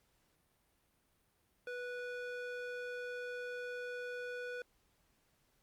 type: tone with band-pass filter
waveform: square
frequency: 491.6 Hz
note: B4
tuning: 8 cents flat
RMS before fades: -43 dBFS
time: 1.67-4.62 s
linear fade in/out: 2 ms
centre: 1200 Hz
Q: 1.1
effects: pink hiss -75 dBFS RMS until 5.62 s + Opus 48 kbps